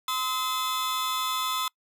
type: tone cluster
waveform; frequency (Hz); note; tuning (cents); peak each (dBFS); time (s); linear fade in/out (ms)
40% pulse; 1032 / 1284 / 3481; C6 / E6 / A7; -24 / -46 / -19; -30; 0.08-1.68; 2
effects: noise-tail reverb RT60 0.1 s tail -26 dB re dry